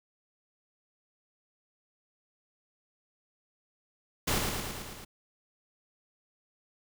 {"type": "noise with echo", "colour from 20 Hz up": "pink", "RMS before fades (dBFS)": -28, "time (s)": [4.27, 4.39], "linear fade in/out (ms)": 10, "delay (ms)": 110, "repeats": 6, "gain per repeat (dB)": -3, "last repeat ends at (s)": 5.05, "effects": []}